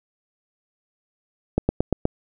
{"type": "slowing click train", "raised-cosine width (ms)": 2, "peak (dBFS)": -5, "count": 5, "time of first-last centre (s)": [1.58, 2.054], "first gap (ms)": 110, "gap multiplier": 1.05, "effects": []}